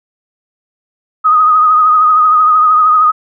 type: tone with vibrato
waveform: sine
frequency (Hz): 1249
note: D#6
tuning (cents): +6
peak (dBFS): -5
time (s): 1.24-3.12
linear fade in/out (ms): 20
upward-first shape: triangle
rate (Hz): 13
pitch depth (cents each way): 50
effects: none